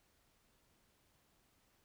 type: silence
effects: pink hiss -74 dBFS RMS until 1.84 s